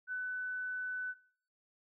sine tone, 1500 Hz, F#6, 23 cents sharp, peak -35 dBFS, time 0.07-1.15 s, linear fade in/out 50 ms, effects noise-tail reverb RT60 0.6 s tail -24 dB re dry

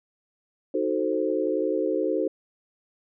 sine chord, D# diminished seventh, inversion none, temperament equal with one note detuned, 311.1 / 370 / 441.3 / 523.3 Hz, D#4 / F#4 / A4 / C5, 0 / 0 / +5 / 0 cents, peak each -28 dBFS, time 0.74-2.28 s, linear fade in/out 5 ms, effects none

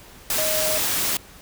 sine tone in noise, 622.3 Hz, D#5, in tune, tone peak -25 dBFS, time 0.38-0.78 s, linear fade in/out 2 ms, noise white, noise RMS -23 dBFS, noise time 0.3-1.17 s, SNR -5 dB, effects pink hiss -46 dBFS RMS until 1.41 s

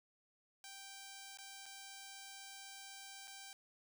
5% pulse tone with dropouts, 784 Hz, G5, in tune, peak -39 dBFS, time 0.64-3.53 s, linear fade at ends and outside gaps 1 ms, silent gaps 1.373-1.386 / 1.658-1.662 / 3.274-3.278 s, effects 11-bit

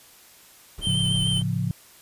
brown noise with tremolo, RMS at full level -36 dBFS, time 0.78-1.42 s, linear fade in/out 0 ms, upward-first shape sine, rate 19 Hz, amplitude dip 40%
square tone with vibrato, 3100 Hz, G7, 20 cents flat, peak -24 dBFS, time 0.81-1.43 s, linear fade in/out 50 ms, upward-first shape sine, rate 6.7 Hz, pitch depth 23 cents each way
sine chord, A augmented, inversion none, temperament equal, 110 / 138.59 / 174.61 Hz, A2 / C#3 / E#3, 0 / 0 / 0 cents, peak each -27 dBFS, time 0.87-1.71 s, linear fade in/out 0 ms
effects white hiss -51 dBFS RMS until 2.01 s + resampled to 32000 Hz

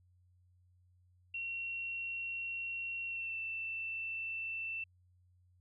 sine tone with pitch glide, 2732 to 2674 Hz, F7 to E7, -39 to +24 cents, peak -37 dBFS, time 1.34-4.84 s, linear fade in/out 5 ms, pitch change -37 cents, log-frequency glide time 3.07-3.38 s, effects added 90 Hz sine -65 dBFS peak until 5.6 s

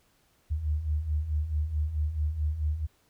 sine beating tone pair, 72.8 / 77.4 Hz, D2 / D#2, -15 / -9 cents, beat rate 4.6 Hz, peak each -33 / -27 dBFS, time 0.5-2.87 s, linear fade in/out 20 ms, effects pink hiss -67 dBFS RMS until 3.09 s

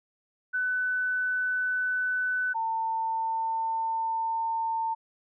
sine tone pair in turn, 1500 / 899.9 Hz, F#6 / A5, +23 / +39 cents, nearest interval major sixth, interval 884 cents, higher first, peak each -25 / -26 dBFS, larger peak first, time 0.53-2.54 / 2.54-4.95 s, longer second, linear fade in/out 20 ms, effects none

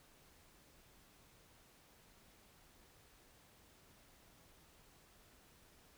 silence, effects pink hiss -66 dBFS RMS until 5.97 s

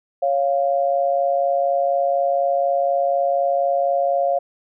sine tone pair together, 554.4 / 698.5 Hz, C#5 / F5, 0 / 0 cents, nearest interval major third, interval 400 cents, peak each -19 dBFS, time 0.22-4.39 s, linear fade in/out 10 ms, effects none

